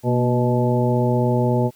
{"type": "harmonic tone with a mistuned harmonic", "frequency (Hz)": 123.47, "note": "B2", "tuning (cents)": 0, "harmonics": [1, 2, 3, 4, 5, 7], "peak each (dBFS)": [-19, -22, -24, -25, -26, -27], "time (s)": [0.03, 1.71], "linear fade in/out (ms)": 50, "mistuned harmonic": 2, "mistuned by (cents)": -53, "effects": ["white hiss -55 dBFS RMS until 1.75 s"]}